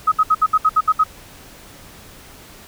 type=tone bursts; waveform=sine; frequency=1268 Hz; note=D#6; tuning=32 cents sharp; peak=-10 dBFS; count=9; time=0.07-1.039 s; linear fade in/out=10 ms; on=49 ms; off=66 ms; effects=pink hiss -42 dBFS RMS until 2.67 s